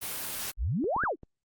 white noise, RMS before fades -35 dBFS, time 0.01-0.52 s, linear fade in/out 20 ms
sine exponential two-way sweep, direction up then down, 40.17 to 1700 to 267.3 Hz, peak -26 dBFS, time 0.57-1.16 s, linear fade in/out 50 ms, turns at 1.04 s
clicks, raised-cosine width 2 ms, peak -28 / -24 / -22 / -30 dBFS, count 4, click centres 0.842 / 0.964 / 1.037 / 1.233 s
effects Opus 32 kbps

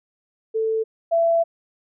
sine tone pair in turn, 443.2 / 669.1 Hz, A4 / E5, +13 / +26 cents, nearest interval perfect fifth, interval 713 cents, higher second, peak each -19 / -15 dBFS, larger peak second, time 0.54-0.84 / 1.11-1.44 s, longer second, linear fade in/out 20 ms, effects none

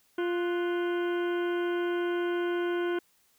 harmonic tone with a mistuned harmonic, 349.2 Hz, F4, in tune, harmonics 1 / 2 / 3 / 4 / 5 / 6 / 7 / 8 / 9, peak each -27 / -41 / -41 / -38 / -52 / -48 / -52 / -51 / -48 dBFS, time 0.18-2.99 s, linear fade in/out 5 ms, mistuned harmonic 4, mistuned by +98 cents, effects white hiss -67 dBFS RMS until 3.38 s

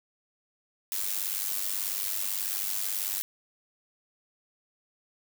blue noise with amplitude modulation, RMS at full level -28 dBFS, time 0.92-3.22 s, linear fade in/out 0 ms, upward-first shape sine, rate 98.3 Hz, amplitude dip 75%, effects none

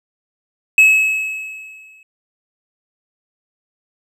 triangle tone with exponential decay, 2578 Hz, E7, 39 cents flat, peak -3 dBFS, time 0.78-2.03 s, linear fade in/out 2 ms, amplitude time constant 270 ms, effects none

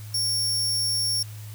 sawtooth tone, 5490 Hz, F8, 31 cents flat, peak -20 dBFS, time 0.14-1.23 s, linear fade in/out 5 ms, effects added 106 Hz sine -36 dBFS peak until 1.54 s + white hiss -48 dBFS RMS until 1.54 s

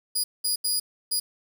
20% pulse tone bursts at uneven times, 4901 Hz, D#8, 27 cents flat, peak -17 dBFS, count 4, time 0.15-0.24 / 0.44-0.56 / 0.64-0.8 / 1.11-1.2 s, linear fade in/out 10 ms, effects 8-bit

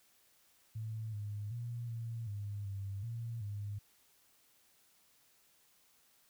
sine tone with pitch steps, 110.4 / 103.7 / 118.8 / 115.1 / 102.2 / 98.6 / 116 / 102.5 Hz, A2 / G#2 / A#2 / A#2 / G#2 / G2 / A#2 / G#2, +6 / -2 / +33 / -22 / -27 / +11 / -8 / -22 cents, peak -38 dBFS, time 0.75-3.79 s, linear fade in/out 10 ms, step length 380 ms, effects white hiss -69 dBFS RMS until 6.29 s

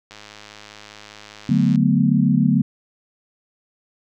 click train, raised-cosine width 0.2 ms, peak -22 dBFS, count 174, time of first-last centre 0.11-1.758 s, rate 105 Hz
sine chord, B minor seventh, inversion first, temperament equal, 146.83 / 185 / 220 / 246.9 Hz, D3 / F#3 / A3 / B3, 0 / 0 / 0 / 0 cents, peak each -19 dBFS, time 1.49-2.62 s, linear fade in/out 5 ms
effects none

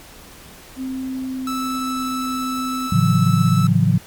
sine tone with pitch glide, 261.6 to 257.4 Hz, C4 to C4, 0 to -28 cents, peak -23 dBFS, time 0.76-2.91 s, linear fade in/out 50 ms, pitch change -28 cents, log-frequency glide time 1.06-2.22 s
45% pulse tone, 1313 Hz, E6, 7 cents flat, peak -24 dBFS, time 1.47-3.67 s, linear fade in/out 2 ms
sine chord, F# minor seventh, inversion first, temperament equal with one note detuned, 110 / 138.59 / 164.81 / 181.29 Hz, A2 / C#3 / E3 / F#3, 0 / 0 / 0 / -35 cents, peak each -18 dBFS, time 2.92-3.98 s, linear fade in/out 5 ms
effects pink hiss -42 dBFS RMS until 4.06 s + MP3 96 kbps

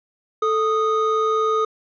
triangle tone pair together, 439.2 / 1241 Hz, A4 / D#6, -3 / -5 cents, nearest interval octave + tritone, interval 1798 cents, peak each -18 dBFS, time 0.42-1.65 s, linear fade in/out 5 ms, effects resampled to 16000 Hz

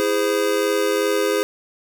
square chord, E augmented, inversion none, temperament just, 329.6 / 412 / 515 Hz, E4 / G#4 / B#4, 0 / -14 / -28 cents, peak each -26 / -21 / -23 dBFS, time 0-1.43 s, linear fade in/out 0 ms, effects none

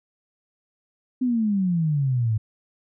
sine exponential sweep, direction down, 259.3 to 105.7 Hz, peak -19 dBFS, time 1.21-2.38 s, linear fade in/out 10 ms, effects none

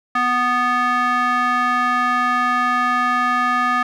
square tone with band-pass filter, 246.9 Hz, B3, in tune, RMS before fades -18 dBFS, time 0.15-3.83 s, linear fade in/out 5 ms, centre 1400 Hz, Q 3.7, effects none

